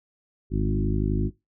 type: harmonic tone with a mistuned harmonic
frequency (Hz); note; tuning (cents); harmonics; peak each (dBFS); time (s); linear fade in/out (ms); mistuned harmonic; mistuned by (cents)
51.8; G#1; -4; 1 / 2 / 3 / 4 / 5 / 6 / 7; -25 / -28 / -30 / -31 / -32 / -33 / -33; 0.5-1.31; 50; 3; -21
effects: noise-tail reverb RT60 0.2 s tail -20 dB re dry